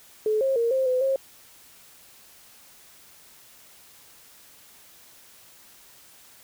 sine tone with pitch steps, 430.6 / 536 / 465.5 / 527 / 508 / 537 Hz, A4 / C5 / A#4 / C5 / B4 / C5, -37 / +42 / -2 / +12 / +49 / +45 cents, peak -20 dBFS, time 0.26-1.16 s, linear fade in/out 2 ms, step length 150 ms, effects white hiss -52 dBFS RMS until 6.43 s

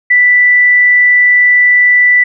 sine tone, 1975.5 Hz, B6, in tune, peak -4 dBFS, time 0.1-2.24 s, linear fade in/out 10 ms, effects none

